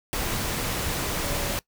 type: tone in noise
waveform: sine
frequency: 569 Hz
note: C#5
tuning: 45 cents sharp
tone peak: -37 dBFS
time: 1.24-1.58 s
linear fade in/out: 0 ms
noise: pink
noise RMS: -28 dBFS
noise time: 0.13-1.59 s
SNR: -12 dB
effects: noise-tail reverb RT60 0.1 s tail -21 dB re dry